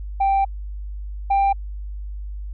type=tone pair in turn; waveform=sine; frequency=784 / 790.4 Hz; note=G5 / G5; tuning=0 / +14 cents; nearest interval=unison; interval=14 cents; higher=second; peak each=-13 / -12 dBFS; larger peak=second; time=0.2-0.45 / 1.3-1.53 s; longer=first; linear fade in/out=10 ms; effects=tanh soft clip ceiling -14 dBFS + added 50 Hz sine -28 dBFS peak until 2.53 s